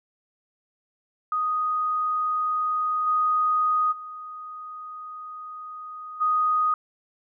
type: tone with level steps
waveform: sine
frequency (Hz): 1244.5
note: D#6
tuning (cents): 0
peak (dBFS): -22 / -19 / -35 / -19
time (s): 1.32-6.74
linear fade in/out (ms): 2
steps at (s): 3.06 / 3.91 / 6.2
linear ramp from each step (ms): 20
effects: none